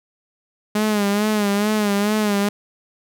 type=tone with vibrato; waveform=sawtooth; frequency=207.7 Hz; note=G#3; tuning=in tune; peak=-13 dBFS; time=0.75-2.49 s; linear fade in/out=5 ms; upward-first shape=sine; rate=2.3 Hz; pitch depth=64 cents each way; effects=none